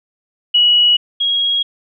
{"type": "tone pair in turn", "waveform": "sine", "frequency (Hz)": [2925, 3294], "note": ["F#7", "G#7"], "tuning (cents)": [-21, -15], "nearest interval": "major second", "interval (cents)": 206, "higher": "second", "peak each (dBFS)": [-8, -13], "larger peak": "first", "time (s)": [[0.54, 0.97], [1.2, 1.63]], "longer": "neither", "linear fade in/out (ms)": 10, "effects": []}